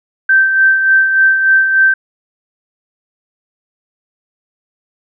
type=tone with tremolo; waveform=sine; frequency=1557 Hz; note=G6; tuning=12 cents flat; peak=-5 dBFS; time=0.29-1.94 s; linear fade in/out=5 ms; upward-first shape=sine; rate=3.4 Hz; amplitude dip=50%; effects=none